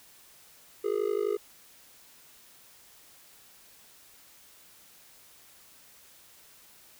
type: tone with amplitude modulation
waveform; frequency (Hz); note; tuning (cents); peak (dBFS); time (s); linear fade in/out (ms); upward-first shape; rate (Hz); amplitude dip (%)
triangle; 413.5; G#4; -8; -20; 0.84-1.37; 10; sine; 51.8; 100
effects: white hiss -56 dBFS RMS until 6.99 s